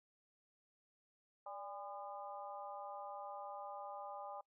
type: harmonic tone with a mistuned harmonic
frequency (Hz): 202.8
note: G#3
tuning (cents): -41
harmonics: 3 / 4 / 5 / 6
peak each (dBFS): -51 / -48 / -54 / -54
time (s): 1.46-4.41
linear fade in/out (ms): 5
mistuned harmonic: 3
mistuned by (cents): -67
effects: noise-tail reverb RT60 0.1 s tail -23 dB re dry